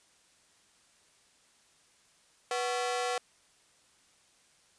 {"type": "ring-modulated tone", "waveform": "sawtooth", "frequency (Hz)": 617, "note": "D#5", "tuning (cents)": -15, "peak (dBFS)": -23, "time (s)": [2.51, 3.18], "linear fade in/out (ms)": 2, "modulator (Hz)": 127, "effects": ["white hiss -65 dBFS RMS until 4.78 s", "resampled to 22050 Hz"]}